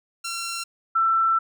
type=tone pair in turn; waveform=10% pulse / sine; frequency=1364 / 1336.7 Hz; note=F6 / E6; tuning=-41 / +24 cents; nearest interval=unison; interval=35 cents; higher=first; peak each=-20 / -17 dBFS; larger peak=second; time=0.24-0.64 / 0.95-1.39 s; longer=second; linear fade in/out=10 ms; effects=none